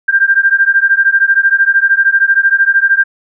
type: beating tone pair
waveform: sine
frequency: 1583 / 1596 Hz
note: G6 / G6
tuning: +17 / +31 cents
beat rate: 13 Hz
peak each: -10 dBFS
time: 0.08-3.04 s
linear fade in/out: 10 ms
effects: none